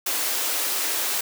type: high-pass noise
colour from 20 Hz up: white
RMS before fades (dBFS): -25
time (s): 0.06-1.21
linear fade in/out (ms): 5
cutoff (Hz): 280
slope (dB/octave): 48
effects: none